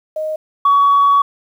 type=tone pair in turn; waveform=sine; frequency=622.3 / 1127.5 Hz; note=D#5 / C#6; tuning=0 / +29 cents; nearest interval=minor seventh; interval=1029 cents; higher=second; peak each=-18 / -7 dBFS; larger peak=second; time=0.16-0.36 / 0.65-1.22 s; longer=second; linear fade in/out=5 ms; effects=tanh soft clip ceiling -5 dBFS + 8-bit